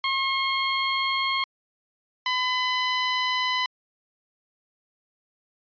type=tone pair in turn; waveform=15% pulse; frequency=1077 / 1007.8 Hz; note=C6 / B5; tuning=+50 / +35 cents; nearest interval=minor second; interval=115 cents; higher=first; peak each=-16 dBFS; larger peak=neither; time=0.04-1.44 / 2.26-3.66 s; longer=neither; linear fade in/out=2 ms; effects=resampled to 11025 Hz